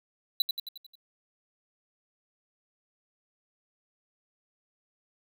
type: tone with echo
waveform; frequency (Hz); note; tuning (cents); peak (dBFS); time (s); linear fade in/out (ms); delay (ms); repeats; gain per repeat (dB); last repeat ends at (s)
square; 3968; B7; +7; -22; 0.4-0.42; 2; 89; 6; -5; 0.954
effects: none